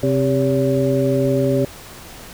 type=harmonic tone with a mistuned harmonic; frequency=132 Hz; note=C3; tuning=16 cents sharp; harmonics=1 / 2 / 3 / 4; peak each=-20 / -20 / -20 / -20 dBFS; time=0.03-1.65 s; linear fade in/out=2 ms; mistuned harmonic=4; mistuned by=+120 cents; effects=pink hiss -38 dBFS RMS until 2.33 s